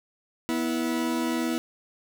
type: tone pair together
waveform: 40% pulse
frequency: 244.5 / 326.4 Hz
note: B3 / E4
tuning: -17 / -17 cents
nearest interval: perfect fourth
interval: 500 cents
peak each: -27 dBFS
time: 0.49-1.58 s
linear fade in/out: 0 ms
effects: none